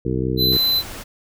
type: harmonic tone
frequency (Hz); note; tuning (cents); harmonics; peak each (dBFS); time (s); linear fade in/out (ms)
64; C2; -38; 1 / 2 / 3 / 4 / 5 / 6 / 7; -28 / -24 / -27 / -30 / -26 / -27 / -28; 0.05-0.57; 5
type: tone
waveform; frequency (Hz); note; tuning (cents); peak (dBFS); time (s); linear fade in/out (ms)
square; 4028; B7; +33; -16; 0.37-0.83; 50
type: noise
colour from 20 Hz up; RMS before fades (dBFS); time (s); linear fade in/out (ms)
pink; -34; 0.51-1.04; 20
effects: none